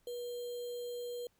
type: tone with sample-and-hold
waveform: sine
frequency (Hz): 483.4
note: B4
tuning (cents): -37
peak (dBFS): -38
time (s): 0.07-1.27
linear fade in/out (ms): 2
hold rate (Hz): 3675
effects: pink hiss -74 dBFS RMS until 1.39 s